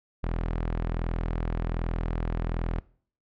sawtooth tone, 41.29 Hz, E1, 4 cents sharp, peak -23 dBFS, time 0.23-2.8 s, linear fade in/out 10 ms, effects noise-tail reverb RT60 0.5 s tail -22 dB re dry + low-pass 2000 Hz 12 dB/octave

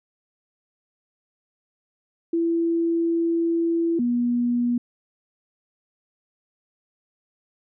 sine tone pair in turn, 334.5 / 241.4 Hz, E4 / B3, +25 / -39 cents, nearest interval tritone, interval 564 cents, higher first, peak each -19 dBFS, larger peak neither, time 2.33-3.99 / 3.99-4.78 s, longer first, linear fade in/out 5 ms, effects none

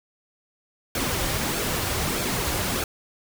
pink noise with flanger, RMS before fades -26 dBFS, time 0.95-2.84 s, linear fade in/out 2 ms, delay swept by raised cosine 1 to 4.7 ms, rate 1.6 Hz, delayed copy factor -0.5, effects none

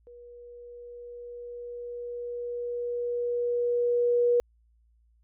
sine tone with level ramp, 481.7 Hz, B4, 43 cents flat, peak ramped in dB -46 to -19 dBFS, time 0.07-4.4 s, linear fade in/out 0 ms, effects added 57 Hz sine -61 dBFS peak until 5.23 s

